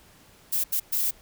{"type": "noise bursts at uneven times", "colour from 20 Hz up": "violet", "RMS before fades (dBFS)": -25, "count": 3, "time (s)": [[0.52, 0.64], [0.72, 0.8], [0.92, 1.11]], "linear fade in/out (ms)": 10, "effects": ["pink hiss -55 dBFS RMS until 1.21 s"]}